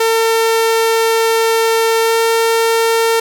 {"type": "tone with pitch glide", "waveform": "sawtooth", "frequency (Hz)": [452.1, 455], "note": ["A4", "A#4"], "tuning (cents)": [47, -42], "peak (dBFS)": -7, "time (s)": [0, 3.2], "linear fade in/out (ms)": 5, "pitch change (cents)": 11, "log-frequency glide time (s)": [2.01, 2.17], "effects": []}